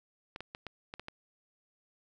clicks, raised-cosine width 0.3 ms, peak -25 dBFS, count 7, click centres 0.361 / 0.406 / 0.549 / 0.667 / 0.939 / 0.996 / 1.084 s, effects none

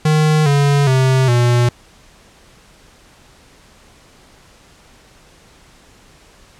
square tone with pitch steps, 154.2 / 142.22 / 131.17 / 120.98 Hz, D#3 / C#3 / C3 / B2, -15 / +45 / +5 / -35 cents, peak -11 dBFS, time 0.05-1.69 s, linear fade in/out 5 ms, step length 410 ms, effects pink hiss -47 dBFS RMS until 6.59 s + low-pass 9000 Hz 12 dB/octave

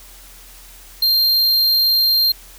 square tone, 4186 Hz, C8, in tune, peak -13 dBFS, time 1.02-2.32 s, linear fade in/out 5 ms, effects added 42 Hz sine -43 dBFS peak until 2.58 s + white hiss -43 dBFS RMS until 2.58 s

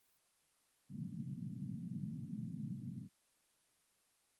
pink band-pass noise, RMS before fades -45 dBFS, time 0.89-3.09 s, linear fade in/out 50 ms, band 120 to 240 Hz, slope 48 dB/octave, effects white hiss -75 dBFS RMS until 4.39 s + Opus 24 kbps

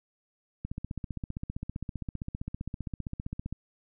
click train, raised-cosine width 5 ms, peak -22 dBFS, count 45, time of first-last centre 0.65-3.526 s, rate 15.3 Hz, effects none

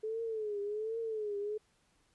sine tone with vibrato, 430.5 Hz, A4, 38 cents flat, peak -34 dBFS, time 0.03-1.58 s, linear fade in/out 10 ms, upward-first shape triangle, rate 1.3 Hz, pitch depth 120 cents each way, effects pink hiss -72 dBFS RMS until 2.14 s + resampled to 24000 Hz

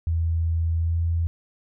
sine tone with pitch glide, 82.5 to 83.7 Hz, E2 to E2, +2 to +27 cents, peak -20 dBFS, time 0.07-1.27 s, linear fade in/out 0 ms, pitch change +25 cents, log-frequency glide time 0.78-0.97 s, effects none

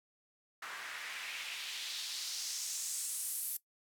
white noise with band-pass filter sweep, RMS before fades -41 dBFS, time 0.62-3.57 s, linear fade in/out 5 ms, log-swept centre 1400 to 12000 Hz, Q 1.9, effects noise-tail reverb RT60 0.1 s tail -18 dB re dry

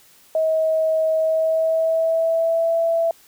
sine tone with pitch glide, 637 to 664.4 Hz, D#5 to E5, +41 to +13 cents, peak -16 dBFS, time 0.35-3.11 s, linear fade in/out 2 ms, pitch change +72 cents, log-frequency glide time 1.17-2.77 s, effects white hiss -52 dBFS RMS until 3.27 s

